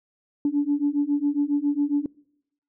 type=beating tone pair; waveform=sine; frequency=284.8 / 292.1 Hz; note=C#4 / D4; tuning=+47 / -9 cents; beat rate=7.3 Hz; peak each=-23 / -22 dBFS; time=0.45-2.06 s; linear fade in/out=2 ms; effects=noise-tail reverb RT60 0.8 s tail -26 dB re dry + tanh soft clip ceiling -13 dBFS